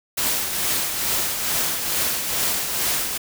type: noise with tremolo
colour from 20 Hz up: white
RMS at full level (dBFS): -21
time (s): 0.17-3.18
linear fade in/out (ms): 10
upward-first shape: triangle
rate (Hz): 2.3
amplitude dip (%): 50
effects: none